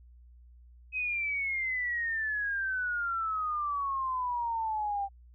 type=exponential sweep; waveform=sine; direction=down; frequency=2551 to 784 Hz; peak=-29 dBFS; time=0.92-5.09 s; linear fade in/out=50 ms; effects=added 60 Hz sine -52 dBFS peak until 5.34 s